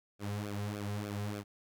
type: tone with flanger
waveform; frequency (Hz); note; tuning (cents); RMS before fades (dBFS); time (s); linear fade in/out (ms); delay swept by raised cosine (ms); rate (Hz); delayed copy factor
sawtooth; 102.9; G#2; -16; -38; 0.19-1.44; 50; 1 to 3.5; 3.4; -0.9
effects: none